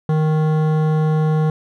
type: tone with hard clipping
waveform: sine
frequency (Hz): 155.5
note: D#3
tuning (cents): -1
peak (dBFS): -16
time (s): 0.09-1.5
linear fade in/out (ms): 2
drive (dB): 14
effects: none